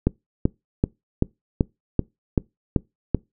click train, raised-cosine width 3 ms, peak -4 dBFS, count 9, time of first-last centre 0.07-3.147 s, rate 2.6 Hz, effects noise-tail reverb RT60 0.2 s tail -24 dB re dry

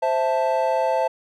triangle chord, A minor, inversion first, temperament equal, 523.3 / 659.3 / 880 Hz, C5 / E5 / A5, 0 / 0 / 0 cents, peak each -21 dBFS, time 0.02-1.08 s, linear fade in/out 10 ms, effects none

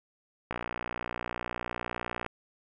click train, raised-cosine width 0.5 ms, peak -18 dBFS, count 106, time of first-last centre 0.51-2.263 s, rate 59.9 Hz, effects none

